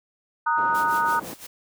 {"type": "chord", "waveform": "sine", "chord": "D# minor", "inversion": "second", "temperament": "equal with one note detuned", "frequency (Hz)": [928, 1244.5, 1480], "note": ["A#5", "D#6", "F#6"], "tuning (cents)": [-8, 0, 0], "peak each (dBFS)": [-22, -24, -26], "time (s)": [0.46, 1.2], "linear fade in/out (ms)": 10}
{"type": "band-pass noise", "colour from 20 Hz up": "white", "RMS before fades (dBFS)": -38, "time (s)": [0.57, 1.34], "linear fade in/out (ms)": 5, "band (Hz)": [170, 550], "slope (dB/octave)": 12}
{"type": "noise with tremolo", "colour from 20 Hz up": "white", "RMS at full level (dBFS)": -38, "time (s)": [0.74, 1.47], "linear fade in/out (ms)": 10, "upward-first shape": "sine", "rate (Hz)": 5.9, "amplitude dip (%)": 80}
{"effects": []}